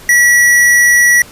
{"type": "tone", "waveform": "square", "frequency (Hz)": 1937, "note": "B6", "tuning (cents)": -34, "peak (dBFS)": -6, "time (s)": [0.09, 1.22], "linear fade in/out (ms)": 2, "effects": ["pink hiss -36 dBFS RMS until 1.31 s", "resampled to 32000 Hz"]}